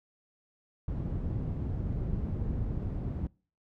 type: low-pass noise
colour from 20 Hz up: white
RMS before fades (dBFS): -33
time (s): 0.88-3.27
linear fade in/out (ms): 2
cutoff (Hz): 130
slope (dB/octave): 12
effects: noise-tail reverb RT60 0.4 s tail -25 dB re dry